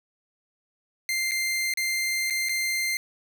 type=tone with dropouts; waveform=sawtooth; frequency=2093 Hz; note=C7; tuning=in tune; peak=-21 dBFS; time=1.09-2.97 s; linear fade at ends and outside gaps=1 ms; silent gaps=1.311-1.317 / 1.738-1.773 / 2.3-2.306 / 2.487-2.493 s; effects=none